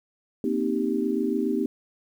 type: chord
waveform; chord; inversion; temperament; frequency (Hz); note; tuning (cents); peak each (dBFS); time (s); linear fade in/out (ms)
sine; C minor seventh; third; equal with one note detuned; 234.4 / 261.6 / 311.1 / 392; Bb3 / C4 / Eb4 / G4; +10 / 0 / 0 / 0; -28; 0.44-1.66; 2
effects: 9-bit